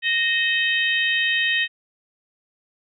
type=harmonic tone with a mistuned harmonic; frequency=620 Hz; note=D#5; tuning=6 cents flat; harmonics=3 / 4 / 5 / 6; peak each=-21 / -24 / -25 / -28 dBFS; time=0.02-1.68 s; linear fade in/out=50 ms; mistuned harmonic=4; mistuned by=+65 cents; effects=none